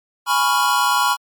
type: chord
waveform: square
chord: C# dominant seventh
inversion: second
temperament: equal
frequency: 830.6 / 987.8 / 1108.7 / 1396.9 Hz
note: G#5 / B5 / C#6 / E#6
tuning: 0 / 0 / 0 / 0 cents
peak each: -24 / -19 / -21 / -22 dBFS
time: 0.26-1.17 s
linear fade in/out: 50 ms
effects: MP3 96 kbps